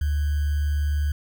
sine tone with sample-and-hold, 73.42 Hz, D2, in tune, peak -20 dBFS, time 0.01-1.12 s, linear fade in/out 5 ms, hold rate 1575 Hz, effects none

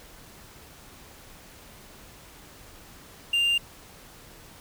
triangle tone with quantisation, 2794 Hz, F7, in tune, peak -19 dBFS, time 3.33-3.58 s, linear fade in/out 5 ms, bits 8, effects pink hiss -49 dBFS RMS until 4.6 s

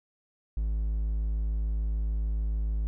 triangle tone, 53.4 Hz, G#1, 49 cents sharp, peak -24 dBFS, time 0.57-2.87 s, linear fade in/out 0 ms, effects none

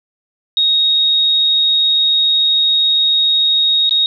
sine tone with dropouts, 3753 Hz, A#7, 11 cents sharp, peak -10 dBFS, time 0.57-4.06 s, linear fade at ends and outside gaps 1 ms, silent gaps 3.894-3.909 s, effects none

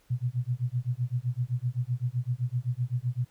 sine tone with tremolo, 123.47 Hz, B2, in tune, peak -23 dBFS, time 0.1-3.25 s, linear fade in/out 10 ms, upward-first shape sine, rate 7.8 Hz, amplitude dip 100%, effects pink hiss -65 dBFS RMS until 3.3 s

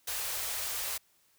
white band-stop noise, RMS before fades -35 dBFS, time 0.07-0.98 s, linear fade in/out 10 ms, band 100 to 460 Hz, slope 24 dB/octave, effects white hiss -68 dBFS RMS until 1.38 s

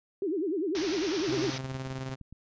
sine tone with vibrato, 351.6 Hz, F4, 12 cents sharp, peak -27 dBFS, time 0.22-1.5 s, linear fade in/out 2 ms, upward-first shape sine, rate 10 Hz, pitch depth 270 cents each way
white low-pass noise, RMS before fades -38 dBFS, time 0.75-1.58 s, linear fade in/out 0 ms, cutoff 6100 Hz, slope 96 dB/octave
sawtooth tone with tremolo, 131.9 Hz, C3, 14 cents sharp, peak -29 dBFS, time 1.27-2.16 s, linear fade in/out 20 ms, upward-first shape square, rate 19 Hz, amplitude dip 40%
clicks, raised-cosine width 5 ms, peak -34 dBFS, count 9, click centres 1.642 / 1.719 / 1.75 / 1.867 / 1.911 / 1.989 / 2.095 / 2.213 / 2.326 s
effects resampled to 16000 Hz

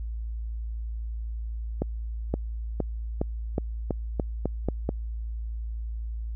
accelerating click train, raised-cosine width 2 ms, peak -12 dBFS, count 10, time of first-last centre 1.82-4.891 s, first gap 520 ms, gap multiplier 0.89, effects added 56 Hz sine -30 dBFS peak until 6.35 s

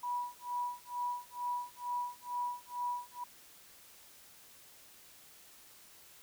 sine tone with tremolo, 976 Hz, B5, 21 cents flat, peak -32 dBFS, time 0.03-3.24 s, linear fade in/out 5 ms, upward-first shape sine, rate 2.2 Hz, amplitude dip 100%, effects white hiss -58 dBFS RMS until 6.22 s

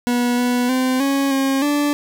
40% pulse tone with pitch steps, 243.2 / 245.7 / 257.3 / 275.7 / 270.3 / 291 Hz, B3 / B3 / C4 / C#4 / C#4 / D4, -26 / -9 / -29 / -9 / -44 / -16 cents, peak -15 dBFS, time 0.07-1.93 s, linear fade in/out 0 ms, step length 310 ms, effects none

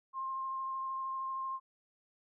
sine tone with vibrato, 1061 Hz, C6, 24 cents sharp, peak -35 dBFS, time 0.13-1.6 s, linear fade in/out 50 ms, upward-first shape sine, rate 13 Hz, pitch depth 10 cents each way, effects none

